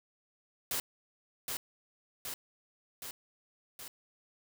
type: noise with echo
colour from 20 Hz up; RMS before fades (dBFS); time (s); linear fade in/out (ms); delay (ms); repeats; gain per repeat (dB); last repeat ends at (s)
white; -34; 0.71-0.8; 2; 770; 4; -3; 3.88
effects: none